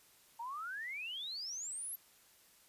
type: exponential sweep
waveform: sine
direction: up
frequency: 896 to 11840 Hz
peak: -40 dBFS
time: 0.39-1.96 s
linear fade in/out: 10 ms
effects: white hiss -65 dBFS RMS until 2.68 s + resampled to 32000 Hz